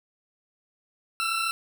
20% pulse tone pair together, 1335.4 / 1369 Hz, E6 / F6, +22 / -35 cents, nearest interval unison, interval 43 cents, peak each -21 / -27 dBFS, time 1.2-1.51 s, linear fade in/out 0 ms, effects none

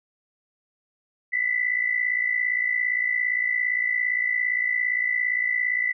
sine tone pair together, 1975.5 / 2033 Hz, B6 / B6, 0 / +50 cents, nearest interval unison, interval 50 cents, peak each -23 / -26 dBFS, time 1.32-5.93 s, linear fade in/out 20 ms, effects none

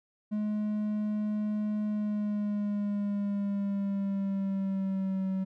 triangle tone with pitch glide, 211 to 190.16 Hz, G#3 to F#3, +28 to +48 cents, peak -26 dBFS, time 0.31-5.45 s, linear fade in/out 20 ms, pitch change -180 cents, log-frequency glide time 1.86-5.28 s, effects none

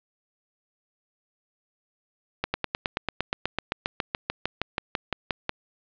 slowing click train, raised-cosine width 0.3 ms, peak -9 dBFS, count 23, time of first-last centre 2.44-5.494 s, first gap 100 ms, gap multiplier 1.03, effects resampled to 11025 Hz + 7-bit

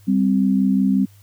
sine tone pair together, 195.75 / 261.3 Hz, G3 / C4, -2 / -2 cents, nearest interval perfect fourth, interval 500 cents, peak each -16 / -18 dBFS, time 0.07-1.06 s, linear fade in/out 20 ms, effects added 100 Hz sine -46 dBFS peak until 1.22 s + white hiss -56 dBFS RMS until 1.22 s

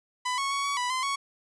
sawtooth tone with pitch steps, 999 / 1103 / 1116 / 1127 / 987 / 1032 / 1112 Hz, B5 / C#6 / C#6 / C#6 / B5 / C6 / C#6, +20 / -9 / +11 / +28 / -1 / -24 / +5 cents, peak -23 dBFS, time 0.25-1.16 s, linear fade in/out 10 ms, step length 130 ms, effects resampled to 22050 Hz

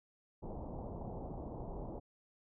pink low-pass noise, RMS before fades -44 dBFS, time 0.42-2 s, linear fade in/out 20 ms, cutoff 920 Hz, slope 48 dB/octave, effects none

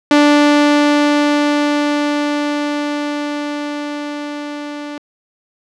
sawtooth tone with level ramp, 293.1 Hz, D4, 3 cents flat, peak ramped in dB -3 to -21 dBFS, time 0.11-4.98 s, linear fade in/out 2 ms, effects low-pass 5000 Hz 12 dB/octave

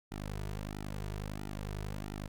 sawtooth tone with flanger, 51 Hz, G#1, 31 cents flat, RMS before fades -40 dBFS, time 0.11-2.28 s, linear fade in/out 10 ms, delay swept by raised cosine 1.8 to 3.8 ms, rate 1.5 Hz, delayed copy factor -0.9, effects none

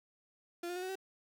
35% pulse tone with pitch steps, 345.7 / 354.6 / 363.7 / 373.1 / 382.7 Hz, F4 / F4 / F#4 / F#4 / G4, -18 / +26 / -30 / +14 / -42 cents, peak -36 dBFS, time 0.63-0.955 s, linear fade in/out 5 ms, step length 65 ms, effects none

